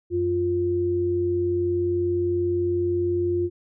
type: tone pair together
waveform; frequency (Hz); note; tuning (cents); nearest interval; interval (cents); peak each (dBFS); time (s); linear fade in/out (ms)
sine; 92.78 / 350.3; F#2 / F4; +5 / +5; octave + major seventh; 2300; -29 / -21; 0.1-3.5; 50
effects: none